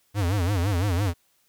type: tone with vibrato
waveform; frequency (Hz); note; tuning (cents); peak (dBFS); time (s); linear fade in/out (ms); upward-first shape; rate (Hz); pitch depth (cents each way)
square; 94.3; F#2; +33; -22; 0.14-1.14; 50; sine; 5.9; 190
effects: white hiss -66 dBFS RMS until 1.48 s